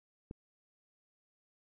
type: click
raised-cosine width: 3 ms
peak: -30 dBFS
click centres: 0.311 s
effects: none